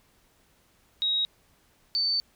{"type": "tone pair in turn", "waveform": "sine", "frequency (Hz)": [3798, 4543], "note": ["A#7", "C#8"], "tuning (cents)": [32, 42], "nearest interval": "minor third", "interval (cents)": 310, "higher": "second", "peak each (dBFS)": -23, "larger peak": "neither", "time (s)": [[1.02, 1.25], [1.95, 2.2]], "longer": "second", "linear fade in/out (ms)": 0, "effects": ["pink hiss -64 dBFS RMS until 2.35 s"]}